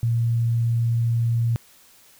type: tone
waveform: sine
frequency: 116.54 Hz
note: A#2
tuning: in tune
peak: -18 dBFS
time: 0.03-1.56 s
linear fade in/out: 0 ms
effects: white hiss -53 dBFS RMS until 2.19 s